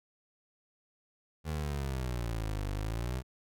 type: exponential two-way sweep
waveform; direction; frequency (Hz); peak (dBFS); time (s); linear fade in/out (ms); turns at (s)
25% pulse; down then up; 80 to 49 to 66; -29; 1.44-3.23; 50; 2.69
effects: none